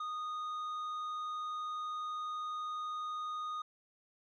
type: tone with tanh clipping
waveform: triangle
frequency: 1236 Hz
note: D#6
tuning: 12 cents flat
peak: -38 dBFS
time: 0-3.62 s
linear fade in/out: 5 ms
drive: 10 dB
effects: none